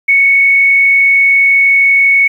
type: tone with frequency modulation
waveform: sine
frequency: 2217 Hz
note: C#7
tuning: in tune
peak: -5 dBFS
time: 0.08-2.28 s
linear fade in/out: 10 ms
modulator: 39.7 Hz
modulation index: 0.4
effects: 7-bit